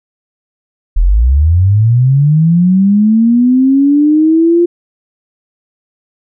sine linear sweep, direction up, 36.71 to 349.2 Hz, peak -5 dBFS, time 0.96-4.66 s, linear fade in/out 10 ms, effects none

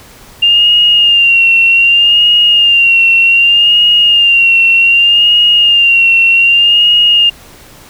sine tone with vibrato, 2794 Hz, F7, in tune, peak -4 dBFS, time 0.42-7.3 s, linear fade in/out 10 ms, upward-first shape sine, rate 0.65 Hz, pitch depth 47 cents each way, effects pink hiss -37 dBFS RMS until 7.89 s

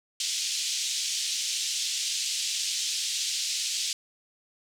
white band-pass noise, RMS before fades -30 dBFS, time 0.2-3.93 s, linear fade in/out 2 ms, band 2900 to 7100 Hz, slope 24 dB/octave, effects none

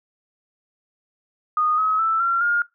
sine tone with pitch steps, 1234 / 1277.5 / 1322.6 / 1369.2 / 1417.5 Hz, D#6 / D#6 / E6 / F6 / F6, -15 / +45 / +5 / -35 / +25 cents, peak -17 dBFS, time 1.57-2.62 s, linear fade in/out 2 ms, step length 210 ms, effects noise-tail reverb RT60 0.2 s tail -21 dB re dry

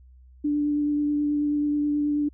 sine tone with vibrato, 293.7 Hz, D4, in tune, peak -21 dBFS, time 0.44-2.29 s, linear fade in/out 10 ms, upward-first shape triangle, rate 9.3 Hz, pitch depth 14 cents each way, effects added 63 Hz sine -48 dBFS peak until 2.33 s

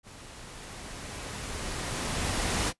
pink noise with level ramp, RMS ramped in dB -48 to -27 dBFS, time 0.03-2.73 s, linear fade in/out 50 ms, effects noise-tail reverb RT60 0.1 s tail -19 dB re dry + resampled to 24000 Hz

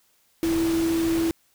sine tone in noise, 329.6 Hz, E4, in tune, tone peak -20 dBFS, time 0.43-1.31 s, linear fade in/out 0 ms, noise pink, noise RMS -33 dBFS, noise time 0.43-1.31 s, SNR +10 dB, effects white hiss -64 dBFS RMS until 1.54 s

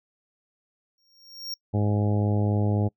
square tone with exponential growth, 5560 Hz, F8, 9 cents flat, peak -29 dBFS, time 0.98-1.54 s, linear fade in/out 2 ms, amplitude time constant 120 ms
harmonic tone, 103.83 Hz, G#2, in tune, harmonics 1 / 2 / 3 / 4 / 5 / 6 / 7 / 8, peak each -22 / -28 / -32 / -34 / -36 / -38 / -39 / -40 dBFS, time 1.73-2.89 s, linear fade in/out 20 ms
effects noise-tail reverb RT60 0.1 s tail -25 dB re dry

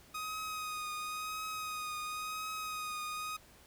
sawtooth tone with vibrato, 1251 Hz, D#6, 9 cents sharp, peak -34 dBFS, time 0.14-3.37 s, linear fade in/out 10 ms, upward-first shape triangle, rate 0.95 Hz, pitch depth 30 cents each way, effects pink hiss -60 dBFS RMS until 3.66 s

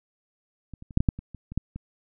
clicks, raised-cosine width 5 ms, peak -27 / -30 / -30 / -6 / -9 / -7 / -24 / -27 / -26 / -12 / -23 dBFS, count 11, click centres 0.737 / 0.824 / 0.908 / 0.974 / 1.005 / 1.088 / 1.19 / 1.347 / 1.52 / 1.576 / 1.76 s, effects none

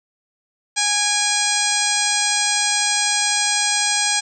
harmonic tone with a mistuned harmonic, 826 Hz, G#5, 10 cents flat, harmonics 1 / 2 / 3 / 4 / 5 / 6 / 7 / 8 / 9 / 10, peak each -26 / -26 / -26 / -26 / -26 / -26 / -26 / -26 / -26 / -26 dBFS, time 0.76-4.21 s, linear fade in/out 20 ms, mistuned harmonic 3, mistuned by -48 cents, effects none

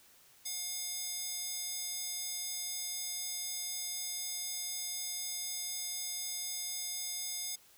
square tone with high-pass filter, 716 Hz, F5, 43 cents sharp, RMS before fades -39 dBFS, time 0.45-7.56 s, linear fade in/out 10 ms, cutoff 5600 Hz, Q 1.2, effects white hiss -62 dBFS RMS until 7.77 s

